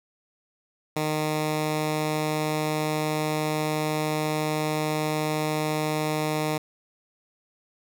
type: tone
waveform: 10% pulse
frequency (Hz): 153.8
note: D#3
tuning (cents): -20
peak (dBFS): -16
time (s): 0.96-6.58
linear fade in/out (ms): 5
effects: none